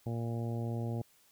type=harmonic tone; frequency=116.54 Hz; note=A#2; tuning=in tune; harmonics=1 / 2 / 3 / 4 / 5 / 6 / 7; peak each=-34 / -40 / -44 / -46 / -48 / -50 / -51 dBFS; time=0.06-1.02 s; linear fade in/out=5 ms; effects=white hiss -66 dBFS RMS until 1.31 s